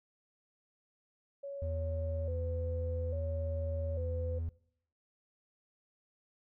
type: tone with vibrato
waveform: sine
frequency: 532 Hz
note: C5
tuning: 29 cents sharp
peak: -39 dBFS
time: 1.43-4.39 s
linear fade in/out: 10 ms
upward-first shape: square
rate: 0.59 Hz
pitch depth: 85 cents each way
type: tone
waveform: triangle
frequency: 82.41 Hz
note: E2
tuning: in tune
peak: -32 dBFS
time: 1.62-4.49 s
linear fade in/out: 0 ms
effects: noise-tail reverb RT60 0.7 s tail -22 dB re dry